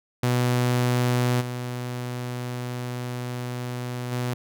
sawtooth tone with level steps, 123.47 Hz, B2, in tune, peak -16 / -25 / -21 dBFS, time 0.23-4.34 s, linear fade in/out 5 ms, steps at 1.4 / 4.11 s, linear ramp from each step 20 ms, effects none

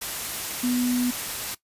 sine tone in noise, 246.9 Hz, B3, in tune, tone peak -21 dBFS, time 0.63-1.11 s, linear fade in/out 10 ms, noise white, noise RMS -31 dBFS, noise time 0.01-1.55 s, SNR +7 dB, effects noise-tail reverb RT60 0.1 s tail -17 dB re dry + resampled to 32000 Hz

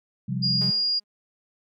sine chord, C suspended fourth, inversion none, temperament just, 130.81 / 174.42 / 196.22 Hz, C3 / F3 / G3, 0 / -2 / +2 cents, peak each -28 / -30 / -30 dBFS, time 0.28-0.71 s, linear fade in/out 10 ms
sine tone, 4842 Hz, D#8, 48 cents flat, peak -21 dBFS, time 0.42-1 s, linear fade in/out 20 ms
sawtooth tone with exponential decay, 206.6 Hz, G#3, 9 cents flat, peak -30 dBFS, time 0.61-1.04 s, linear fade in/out 5 ms, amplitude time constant 93 ms
effects none

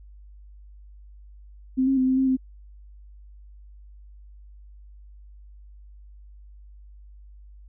sine tone with pitch steps, 260.4 / 269 / 258.5 / 260.5 / 264.9 / 260.5 Hz, C4 / C4 / C4 / C4 / C4 / C4, -8 / +48 / -21 / -7 / +22 / -7 cents, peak -18 dBFS, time 1.77-2.37 s, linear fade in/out 20 ms, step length 100 ms, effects added 50 Hz sine -44 dBFS peak until 7.68 s

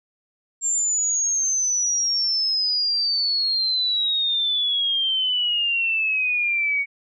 sine exponential sweep, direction down, 7420 to 2229 Hz, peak -19 dBFS, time 0.61-6.86 s, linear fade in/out 50 ms, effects none

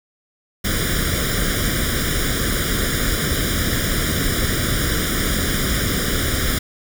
pink noise with comb filter, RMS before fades -20 dBFS, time 0.64-6.59 s, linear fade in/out 10 ms, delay 0.57 ms, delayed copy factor +1, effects none

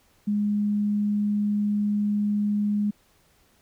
sine tone, 207 Hz, G#3, 5 cents flat, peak -21 dBFS, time 0.27-2.91 s, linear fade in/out 10 ms, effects pink hiss -62 dBFS RMS until 3.61 s

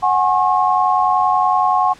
sine chord, F# suspended second, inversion none, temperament equal with one note detuned, 740 / 830.6 / 1082.8 Hz, F#5 / G#5 / C#6, 0 / 0 / -41 cents, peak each -16 / -18 / -16 dBFS, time 0.02-1.94 s, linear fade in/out 20 ms, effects pink hiss -44 dBFS RMS until 1.99 s + low-pass 7000 Hz 12 dB/octave

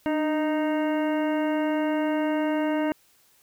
harmonic tone with a mistuned harmonic, 310 Hz, D#4, 6 cents flat, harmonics 1 / 2 / 3 / 4 / 5 / 6 / 7 / 9, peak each -24 / -28 / -33 / -42 / -38 / -41 / -42 / -43 dBFS, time 0.06-2.92 s, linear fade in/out 0 ms, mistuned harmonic 1, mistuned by -49 cents, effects white hiss -61 dBFS RMS until 3.42 s

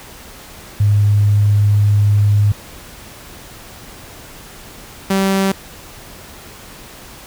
sine / sawtooth tone pair in turn, 103.1 / 193.62 Hz, G#2 / G3, -12 / -21 cents, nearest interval major seventh, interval 1091 cents, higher second, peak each -9 dBFS, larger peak neither, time 0.8-2.52 / 5.1-5.52 s, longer first, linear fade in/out 5 ms, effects pink hiss -37 dBFS RMS until 7.26 s

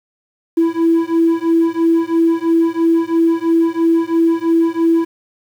triangle beating tone pair, 329.6 / 332.6 Hz, E4 / E4, 0 / +16 cents, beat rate 3 Hz, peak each -11 dBFS, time 0.57-5.05 s, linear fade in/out 10 ms, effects tanh soft clip ceiling -7 dBFS + 7-bit

